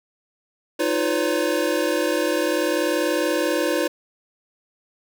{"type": "tone cluster", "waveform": "square", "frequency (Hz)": [311.8, 352.2, 506, 566], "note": ["D#4", "F4", "B4", "C#5"], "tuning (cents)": [4, 15, 42, 36], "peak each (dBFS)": -26, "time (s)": [0.79, 3.88], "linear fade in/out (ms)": 10, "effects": []}